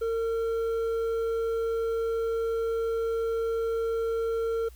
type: tone with hard clipping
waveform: sine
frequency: 455.7 Hz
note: A#4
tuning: 39 cents flat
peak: -27 dBFS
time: 0.01-4.69 s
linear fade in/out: 10 ms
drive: 5 dB
effects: added 60 Hz sine -46 dBFS peak until 4.75 s + white hiss -59 dBFS RMS until 4.75 s